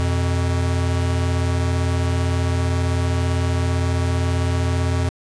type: tone pair together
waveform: square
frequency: 87.31 / 125.31 Hz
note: F2 / B2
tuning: 0 / +26 cents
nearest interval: tritone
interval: 626 cents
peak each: -19 / -26 dBFS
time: 0-5.09 s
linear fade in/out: 0 ms
effects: resampled to 22050 Hz + 7-bit